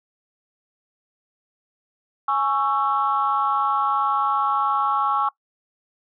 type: chord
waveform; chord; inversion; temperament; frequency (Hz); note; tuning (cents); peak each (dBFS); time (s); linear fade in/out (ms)
sine; C# minor; second; just; 831.5 / 1108.7 / 1330.5; G#5 / C#6 / E6; +2 / 0 / +16; -23 / -21 / -23; 2.28-5.29; 5
effects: noise-tail reverb RT60 0.1 s tail -21 dB re dry + tanh soft clip ceiling -10 dBFS